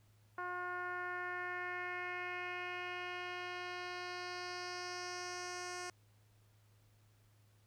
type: tone with low-pass filter sweep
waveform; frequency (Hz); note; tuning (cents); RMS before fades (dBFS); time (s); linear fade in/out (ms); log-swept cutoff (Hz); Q
10% pulse; 358.5; F4; +45; -43; 0.38-5.9; 2; 1300 to 7200; 2.7
effects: added 105 Hz sine -66 dBFS peak until 7.66 s + pink hiss -74 dBFS RMS until 7.66 s